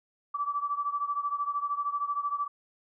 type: beating tone pair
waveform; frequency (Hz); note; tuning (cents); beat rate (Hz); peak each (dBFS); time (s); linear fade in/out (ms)
sine; 1153 / 1166; D6 / D6; -32 / -13; 13; -30 / -33; 0.34-2.48; 10
effects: none